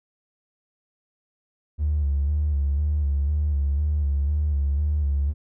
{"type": "tone with vibrato", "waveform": "triangle", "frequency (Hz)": 72.5, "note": "D2", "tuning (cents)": -22, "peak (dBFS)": -16, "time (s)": [1.78, 5.34], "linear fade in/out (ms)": 50, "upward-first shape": "square", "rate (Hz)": 2, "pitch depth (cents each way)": 53, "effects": ["tanh soft clip ceiling -17 dBFS"]}